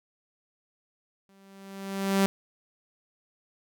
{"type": "tone with exponential growth", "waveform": "sawtooth", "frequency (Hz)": 195.2, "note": "G3", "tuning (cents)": -7, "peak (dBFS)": -15, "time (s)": [1.29, 2.26], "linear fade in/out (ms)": 0, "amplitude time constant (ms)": 210, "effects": []}